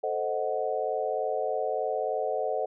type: chord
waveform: sine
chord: A diminished seventh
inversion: none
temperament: equal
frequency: 440 / 523.3 / 622.3 / 740 Hz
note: A4 / C5 / Eb5 / Gb5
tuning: 0 / 0 / 0 / 0 cents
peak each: -32 dBFS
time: 0.03-2.66 s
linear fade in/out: 10 ms
effects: none